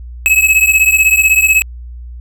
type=beating tone pair; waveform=square; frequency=2566 / 2582 Hz; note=E7 / E7; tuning=-47 / -37 cents; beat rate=16 Hz; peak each=-11 dBFS; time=0.26-1.62 s; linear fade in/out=0 ms; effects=added 60 Hz sine -26 dBFS peak until 2.2 s